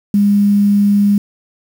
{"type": "tone with quantisation", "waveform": "sine", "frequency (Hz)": 203.3, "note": "G#3", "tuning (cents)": -37, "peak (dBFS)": -8, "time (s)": [0.14, 1.18], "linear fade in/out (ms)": 2, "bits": 6, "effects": []}